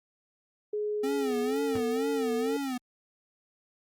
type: tone with pitch glide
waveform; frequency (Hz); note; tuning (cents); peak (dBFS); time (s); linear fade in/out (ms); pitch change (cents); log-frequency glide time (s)
sine; 420 to 447.6; G#4 to A4; +19 to +30; -28; 0.73-2.57; 5; +111; 1.44-1.65
type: tone with vibrato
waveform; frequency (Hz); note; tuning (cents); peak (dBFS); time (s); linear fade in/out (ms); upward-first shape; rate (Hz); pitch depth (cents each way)
square; 261.6; C4; 0; -31; 1.03-2.78; 10; sine; 2.1; 130
type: tone with exponential decay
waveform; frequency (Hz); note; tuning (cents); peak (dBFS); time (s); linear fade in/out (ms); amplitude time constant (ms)
sawtooth; 101.5; G#2; -39; -28; 1.75-1.85; 5; 21
effects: Opus 32 kbps